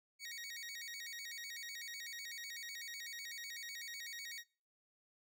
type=tone with vibrato; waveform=20% pulse; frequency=2052 Hz; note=C7; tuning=34 cents flat; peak=-40 dBFS; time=0.19-4.44 s; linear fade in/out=50 ms; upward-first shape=square; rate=8 Hz; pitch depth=150 cents each way; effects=noise-tail reverb RT60 0.4 s tail -24 dB re dry